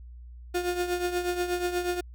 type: tone with tremolo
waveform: 35% pulse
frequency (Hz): 355.2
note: F4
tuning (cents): +29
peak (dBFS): -22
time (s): 0.54-2.01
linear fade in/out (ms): 10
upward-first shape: triangle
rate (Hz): 8.3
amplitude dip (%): 70
effects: added 60 Hz sine -42 dBFS peak until 2.14 s